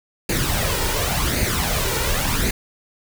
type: noise with flanger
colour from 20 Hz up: pink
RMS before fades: -21 dBFS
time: 0.29-2.51 s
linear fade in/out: 5 ms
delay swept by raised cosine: 0.45 to 2.15 ms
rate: 0.9 Hz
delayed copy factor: +0.6
effects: none